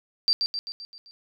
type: tone with echo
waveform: sine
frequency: 4690 Hz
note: D8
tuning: 3 cents flat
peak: -17 dBFS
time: 0.28-0.33 s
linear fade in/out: 0 ms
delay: 130 ms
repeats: 6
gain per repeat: -5 dB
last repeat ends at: 1.11 s
effects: none